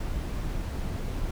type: noise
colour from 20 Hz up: brown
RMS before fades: -31 dBFS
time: 0-1.31 s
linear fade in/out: 5 ms
effects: none